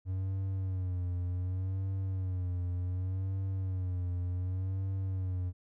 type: tone with vibrato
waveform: triangle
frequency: 92.5 Hz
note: F#2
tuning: in tune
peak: -29 dBFS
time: 0.05-5.53 s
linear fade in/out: 50 ms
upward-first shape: sine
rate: 0.67 Hz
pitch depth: 67 cents each way
effects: none

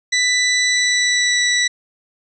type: tone with pitch glide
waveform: 20% pulse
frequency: 1980 to 1961.8 Hz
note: B6 to B6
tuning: +4 to -12 cents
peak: -9 dBFS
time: 0.12-1.68 s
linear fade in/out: 10 ms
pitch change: -16 cents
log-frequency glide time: 0.69-1.4 s
effects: resampled to 22050 Hz

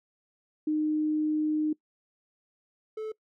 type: tone pair in turn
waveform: sine / triangle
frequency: 306.6 / 435 Hz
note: D#4 / A4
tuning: -25 / -20 cents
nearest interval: tritone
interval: 605 cents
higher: second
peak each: -24 / -30 dBFS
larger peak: first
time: 0.67-1.73 / 2.97-3.12 s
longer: first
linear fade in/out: 5 ms
effects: noise-tail reverb RT60 0.1 s tail -22 dB re dry

